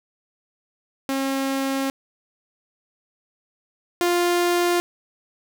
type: tone pair in turn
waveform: sawtooth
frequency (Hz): 270.4 / 350.1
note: C#4 / F4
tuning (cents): -43 / +4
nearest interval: major third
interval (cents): 447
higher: second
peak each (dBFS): -18 / -14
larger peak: second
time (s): 1.09-1.9 / 4.01-4.8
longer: first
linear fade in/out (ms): 0
effects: none